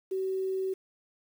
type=tone with quantisation; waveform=sine; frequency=380 Hz; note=F#4; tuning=46 cents sharp; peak=-28 dBFS; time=0.11-0.74 s; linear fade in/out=10 ms; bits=9; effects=none